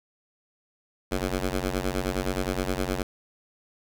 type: ring-modulated tone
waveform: 10% pulse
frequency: 92.8 Hz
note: F#2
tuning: 6 cents sharp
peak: -15 dBFS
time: 1.11-3.03 s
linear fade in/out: 10 ms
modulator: 144 Hz
effects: none